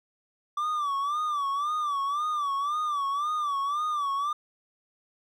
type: tone with vibrato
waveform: triangle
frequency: 1166 Hz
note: D6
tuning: 13 cents flat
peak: -24 dBFS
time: 0.57-4.33 s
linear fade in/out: 5 ms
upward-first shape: sine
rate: 1.9 Hz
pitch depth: 100 cents each way
effects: none